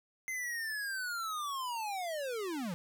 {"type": "linear sweep", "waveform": "square", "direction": "down", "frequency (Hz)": [2081, 160], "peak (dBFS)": -36, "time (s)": [0.28, 2.74], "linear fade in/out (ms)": 0, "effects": []}